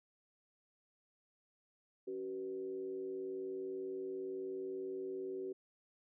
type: tone with frequency modulation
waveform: sine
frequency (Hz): 380.5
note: F#4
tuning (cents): +48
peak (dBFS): -39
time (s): 2.07-5.53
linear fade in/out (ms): 10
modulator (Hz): 100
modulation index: 0.59
effects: none